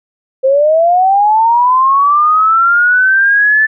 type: linear sweep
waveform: sine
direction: up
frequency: 518 to 1760 Hz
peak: -6 dBFS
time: 0.43-3.67 s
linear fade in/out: 20 ms
effects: none